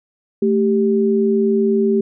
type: tone pair together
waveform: sine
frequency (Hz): 220 / 392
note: A3 / G4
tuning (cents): 0 / 0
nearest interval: minor seventh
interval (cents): 1000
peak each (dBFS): -16 / -15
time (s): 0.42-2.01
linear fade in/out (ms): 5
effects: none